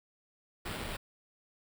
pink noise with sample-and-hold, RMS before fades -39 dBFS, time 0.65-0.97 s, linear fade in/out 10 ms, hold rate 6300 Hz, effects none

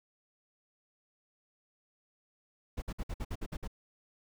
brown noise bursts, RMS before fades -36 dBFS, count 9, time 2.77-3.677 s, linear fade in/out 10 ms, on 51 ms, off 56 ms, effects none

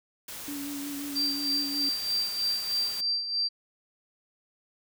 white noise, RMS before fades -40 dBFS, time 0.28-3.01 s, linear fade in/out 5 ms
sine tone with vibrato, 284.5 Hz, C#4, 45 cents sharp, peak -34 dBFS, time 0.48-1.89 s, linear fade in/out 0 ms, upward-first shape sine, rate 5.6 Hz, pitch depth 25 cents each way
sine tone with tremolo, 4699 Hz, D8, in tune, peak -24 dBFS, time 1.15-3.49 s, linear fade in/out 20 ms, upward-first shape sine, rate 3.2 Hz, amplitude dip 60%
effects none

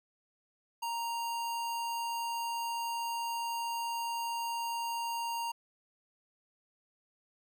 square tone, 932.3 Hz, A#5, in tune, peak -34 dBFS, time 0.82-5.52 s, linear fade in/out 10 ms, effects none

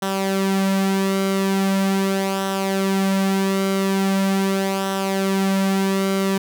sawtooth tone with flanger, 193.7 Hz, G3, 20 cents flat, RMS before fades -20 dBFS, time 0.02-6.38 s, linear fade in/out 5 ms, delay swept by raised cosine 0.43 to 4.03 ms, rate 0.41 Hz, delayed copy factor -0.55, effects none

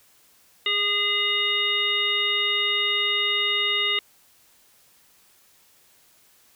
harmonic tone, 410 Hz, G#4, 22 cents flat, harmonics 1 / 3 / 5 / 7 / 9, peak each -34 / -33 / -26 / -24 / -26 dBFS, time 0.66-3.99 s, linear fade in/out 2 ms, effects white hiss -58 dBFS RMS until 6.55 s

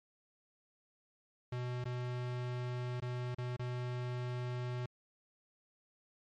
square tone with dropouts, 123.8 Hz, B2, 5 cents sharp, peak -37 dBFS, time 1.52-4.86 s, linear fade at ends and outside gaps 5 ms, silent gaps 1.842-1.854 / 3.002-3.021 / 3.347-3.382 / 3.565-3.593 s, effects low-pass 4000 Hz 12 dB/octave + MP3 64 kbps

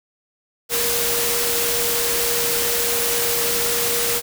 sine tone in noise, 472.9 Hz, A#4, 25 cents sharp, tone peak -26 dBFS, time 0.69-4.22 s, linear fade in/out 50 ms, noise white, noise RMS -21 dBFS, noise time 0.69-4.22 s, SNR -8 dB, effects none

